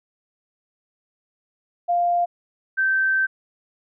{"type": "tone pair in turn", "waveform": "sine", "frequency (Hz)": [698.5, 1552.8], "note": ["F5", "G6"], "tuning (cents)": [0, -17], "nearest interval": "octave + major second", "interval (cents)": 1383, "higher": "second", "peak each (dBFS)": -17, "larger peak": "neither", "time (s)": [[1.88, 2.26], [2.77, 3.27]], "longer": "second", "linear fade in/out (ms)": 20, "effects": []}